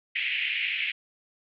pink band-pass noise, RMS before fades -29 dBFS, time 0.15-0.92 s, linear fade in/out 10 ms, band 2100 to 2900 Hz, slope 48 dB/octave, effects none

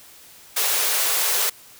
white high-pass noise, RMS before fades -21 dBFS, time 0.56-1.5 s, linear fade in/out 10 ms, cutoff 380 Hz, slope 96 dB/octave, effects white hiss -47 dBFS RMS until 1.79 s

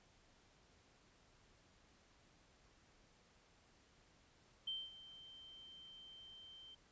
sine tone with ADSR envelope, 3120 Hz, G7, 9 cents flat, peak -39 dBFS, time 4.67-6.75 s, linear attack 8 ms, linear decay 220 ms, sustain -16 dB, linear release 8 ms, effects pink hiss -70 dBFS RMS until 6.91 s + resampled to 16000 Hz

